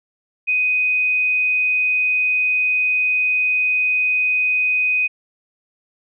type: tone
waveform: sine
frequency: 2500 Hz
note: D#7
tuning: 8 cents sharp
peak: -15 dBFS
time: 0.47-5.08 s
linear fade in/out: 20 ms
effects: none